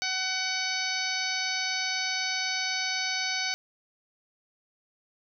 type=harmonic tone; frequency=752 Hz; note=F#5; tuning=28 cents sharp; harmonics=1 / 2 / 3 / 4 / 5 / 6 / 7 / 8; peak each=-38 / -35 / -33 / -39 / -37 / -33 / -38 / -37 dBFS; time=0.02-3.54 s; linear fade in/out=0 ms; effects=none